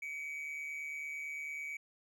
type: tone with amplitude modulation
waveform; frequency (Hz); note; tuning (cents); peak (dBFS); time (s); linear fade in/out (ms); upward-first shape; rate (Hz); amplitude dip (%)
triangle; 2274; C#7; +44; -35; 0.02-1.77; 5; sine; 149; 55
effects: none